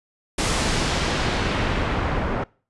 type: noise with low-pass filter sweep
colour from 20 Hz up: pink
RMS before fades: -23 dBFS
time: 0.38-2.44 s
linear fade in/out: 5 ms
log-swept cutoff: 10000 to 1300 Hz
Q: 0.79
effects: noise-tail reverb RT60 0.4 s tail -24 dB re dry + resampled to 24000 Hz